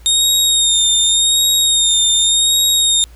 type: tone with vibrato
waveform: 25% pulse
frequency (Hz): 3695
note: A#7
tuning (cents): -16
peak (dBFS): -6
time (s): 0.06-3.04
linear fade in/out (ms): 0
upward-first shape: sine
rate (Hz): 0.87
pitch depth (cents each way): 39
effects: added 58 Hz sine -37 dBFS peak until 3.15 s + pink hiss -49 dBFS RMS until 3.15 s